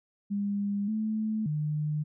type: tone with pitch steps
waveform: sine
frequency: 202.1 / 217.2 / 151 Hz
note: G#3 / A3 / D3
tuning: -47 / -22 / +48 cents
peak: -27 dBFS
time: 0.3-2.04 s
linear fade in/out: 20 ms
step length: 580 ms
effects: none